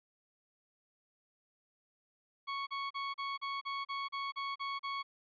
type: tone bursts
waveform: sawtooth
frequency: 1108.7 Hz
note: C#6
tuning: in tune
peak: -32 dBFS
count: 11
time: 2.47-5.03 s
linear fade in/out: 20 ms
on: 200 ms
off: 36 ms
effects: resampled to 11025 Hz